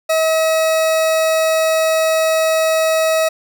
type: tone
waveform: 40% pulse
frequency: 640 Hz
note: D#5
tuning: 49 cents sharp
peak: -12 dBFS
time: 0.09-3.29 s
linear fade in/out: 10 ms
effects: none